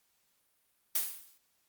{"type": "noise with exponential decay", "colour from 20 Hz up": "blue", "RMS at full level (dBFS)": -27, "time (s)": [0.95, 1.38], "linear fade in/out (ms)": 5, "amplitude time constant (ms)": 92, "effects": ["white hiss -74 dBFS RMS until 1.68 s", "Opus 48 kbps"]}